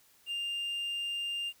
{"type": "tone with quantisation", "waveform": "triangle", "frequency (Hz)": 2800, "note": "F7", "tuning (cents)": 4, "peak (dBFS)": -31, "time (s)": [0.26, 1.53], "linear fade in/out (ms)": 50, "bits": 10, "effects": ["white hiss -64 dBFS RMS until 1.6 s"]}